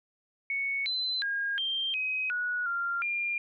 sine tone with pitch steps, 2217 / 4045 / 1625 / 3166 / 2528 / 1463 / 1389 / 2400 Hz, C#7 / B7 / G#6 / G7 / D#7 / F#6 / F6 / D7, 0 / +41 / -38 / +17 / +27 / -20 / -10 / +37 cents, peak -28 dBFS, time 0.5-3.38 s, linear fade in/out 2 ms, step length 360 ms, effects none

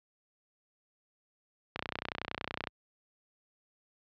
click train, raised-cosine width 0.3 ms, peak -17 dBFS, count 29, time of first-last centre 1.76-2.672 s, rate 30.7 Hz, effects high-pass 60 Hz 12 dB/octave + low-pass 4000 Hz 12 dB/octave

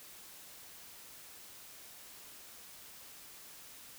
silence, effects white hiss -53 dBFS RMS until 3.98 s

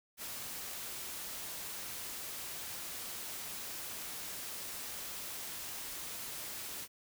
white noise, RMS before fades -43 dBFS, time 0.17-6.88 s, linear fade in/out 50 ms, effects none

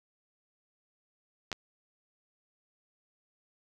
clicks, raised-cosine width 0.2 ms, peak -18 dBFS, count 2, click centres 1.517 / 1.528 s, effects none

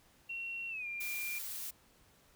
sine tone with pitch glide, 2731 to 2391 Hz, F7 to D7, -39 to +30 cents, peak -38 dBFS, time 0.29-1.39 s, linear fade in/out 10 ms, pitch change -231 cents, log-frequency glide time 0.69-0.87 s
blue noise, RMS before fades -42 dBFS, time 1-1.71 s, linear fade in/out 10 ms
effects pink hiss -66 dBFS RMS until 2.35 s

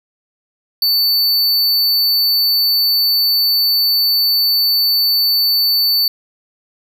square tone, 4500 Hz, C#8, 25 cents sharp, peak -12 dBFS, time 0.82-6.08 s, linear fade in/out 2 ms, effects none

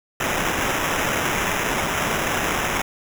white noise with sample-and-hold, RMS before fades -23 dBFS, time 0.2-2.82 s, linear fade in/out 5 ms, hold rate 4410 Hz, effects none

